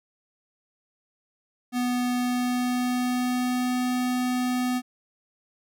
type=tone with pitch glide; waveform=square; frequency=246.9 to 250.1 Hz; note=B3 to B3; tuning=0 to +22 cents; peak=-24 dBFS; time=1.72-4.82 s; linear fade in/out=50 ms; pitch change=+22 cents; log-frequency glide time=2.14-3.81 s; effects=none